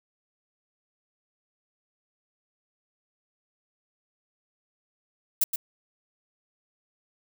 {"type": "noise with echo", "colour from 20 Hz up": "violet", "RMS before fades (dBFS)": -21, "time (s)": [5.41, 5.44], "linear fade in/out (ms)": 5, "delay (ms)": 120, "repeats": 1, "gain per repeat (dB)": -7, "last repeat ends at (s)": 5.56, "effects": []}